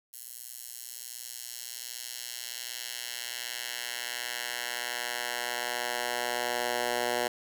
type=tone with high-pass filter sweep; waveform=10% pulse; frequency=121.3 Hz; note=B2; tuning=31 cents flat; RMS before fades=-35 dBFS; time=0.13-7.28 s; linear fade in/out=5 ms; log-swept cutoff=9900 to 520 Hz; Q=0.77; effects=none